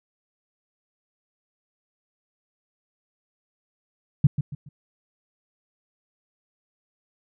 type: tone with echo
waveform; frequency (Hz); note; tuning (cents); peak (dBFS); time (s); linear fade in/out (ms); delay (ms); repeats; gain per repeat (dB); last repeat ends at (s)
sine; 142.8; D3; -48; -10; 4.24-4.27; 5; 140; 3; -10; 4.69
effects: none